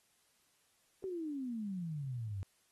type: exponential sweep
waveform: sine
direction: down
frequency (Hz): 389.6 to 92.5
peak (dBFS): -37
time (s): 1.04-2.43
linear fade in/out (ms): 0
effects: white hiss -73 dBFS RMS until 2.71 s + AAC 32 kbps